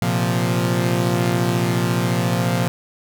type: chord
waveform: sawtooth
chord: Bb suspended second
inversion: none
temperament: equal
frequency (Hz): 116.54 / 130.81 / 174.61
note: Bb2 / C3 / F3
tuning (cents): 0 / 0 / 0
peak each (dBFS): -17 / -20 / -17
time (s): 0.02-2.68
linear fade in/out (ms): 0
effects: none